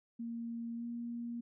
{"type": "tone with pitch glide", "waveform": "sine", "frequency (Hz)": [232.5, 236.2], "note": ["A#3", "A#3"], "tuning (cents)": [-4, 23], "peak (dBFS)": -38, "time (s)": [0.19, 1.41], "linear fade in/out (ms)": 10, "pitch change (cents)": 27, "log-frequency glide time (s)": [0.75, 0.85], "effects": []}